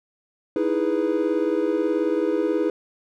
triangle chord, E major seventh, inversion third, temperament equal, 311.1 / 329.6 / 415.3 / 493.9 Hz, D#4 / E4 / G#4 / B4, 0 / 0 / 0 / 0 cents, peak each -24 / -23 / -23 / -24 dBFS, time 0.56-2.7 s, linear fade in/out 2 ms, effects none

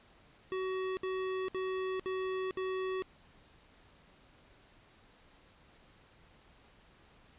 square tone bursts, 375.7 Hz, F#4, 26 cents sharp, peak -34 dBFS, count 5, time 0.52-3.022 s, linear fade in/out 0 ms, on 450 ms, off 63 ms, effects pink hiss -62 dBFS RMS until 7.38 s + resampled to 8000 Hz

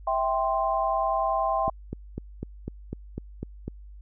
sine chord, C major, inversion first, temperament equal with one note detuned, 653.6 / 784 / 1046.5 Hz, E5 / G5 / C6, -15 / 0 / 0 cents, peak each -27 / -27 / -27 dBFS, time 0.07-1.7 s, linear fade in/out 5 ms
click train, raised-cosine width 3 ms, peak -19 dBFS, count 9, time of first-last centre 1.68-3.68 s, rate 4 Hz
effects added 50 Hz sine -42 dBFS peak until 4.01 s

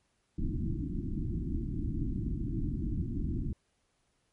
pink low-pass noise, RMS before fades -33 dBFS, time 0.38-3.53 s, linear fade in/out 2 ms, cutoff 340 Hz, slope 96 dB/octave, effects pink hiss -75 dBFS RMS until 4.32 s + MP3 48 kbps

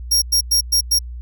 sawtooth tone bursts at uneven times, 5588 Hz, F8, in tune, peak -10 dBFS, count 5, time 0.11-0.22 / 0.32-0.41 / 0.51-0.61 / 0.72-0.81 / 0.91-0.99 s, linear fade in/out 10 ms, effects added 60 Hz sine -28 dBFS peak until 1.21 s

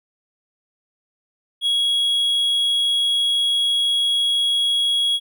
triangle tone, 3322 Hz, G#7, in tune, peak -15 dBFS, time 1.61-5.2 s, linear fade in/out 50 ms, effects none

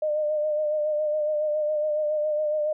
sine tone with vibrato, 606 Hz, D#5, 46 cents flat, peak -22 dBFS, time 0.02-2.73 s, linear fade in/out 5 ms, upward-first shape sine, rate 7.2 Hz, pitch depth 33 cents each way, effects none

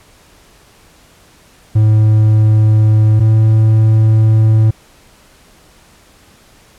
triangle tone pair in turn, 108.1 / 109.74 Hz, A2 / A2, -30 / -4 cents, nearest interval unison, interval 26 cents, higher second, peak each -4 dBFS, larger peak neither, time 1.75-3.2 / 3.2-4.71 s, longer second, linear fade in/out 10 ms, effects pink hiss -46 dBFS RMS until 6.78 s + low-pass 12000 Hz 12 dB/octave

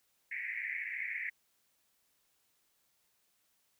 white band-pass noise, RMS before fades -39 dBFS, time 0.31-1.3 s, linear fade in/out 10 ms, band 1800 to 2300 Hz, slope 96 dB/octave, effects white hiss -75 dBFS RMS until 3.79 s

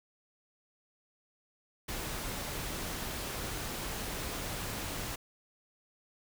pink noise, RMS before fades -38 dBFS, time 1.88-5.16 s, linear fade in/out 10 ms, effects none

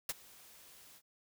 white noise with ADSR envelope, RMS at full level -34 dBFS, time 0.09-1.02 s, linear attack 4 ms, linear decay 32 ms, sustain -24 dB, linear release 57 ms, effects none

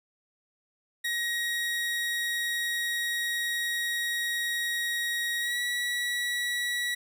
30% pulse tone with pitch glide, 1891 to 1936.3 Hz, A#6 to B6, +24 to -35 cents, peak -25 dBFS, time 1.04-6.95 s, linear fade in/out 10 ms, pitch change +41 cents, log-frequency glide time 5.4-5.59 s, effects none

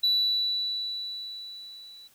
sine tone with level ramp, 3951 Hz, B7, in tune, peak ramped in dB -18 to -46 dBFS, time 0.03-2.08 s, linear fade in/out 10 ms, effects tanh soft clip ceiling -18 dBFS + white hiss -61 dBFS RMS until 2.14 s

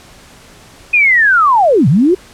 sine linear two-way sweep, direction down then up, 2510 to 117.4 to 388.1 Hz, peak -6 dBFS, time 0.93-2.15 s, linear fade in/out 10 ms, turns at 1.88 s, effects pink hiss -40 dBFS RMS until 2.33 s + low-pass 10000 Hz 12 dB/octave

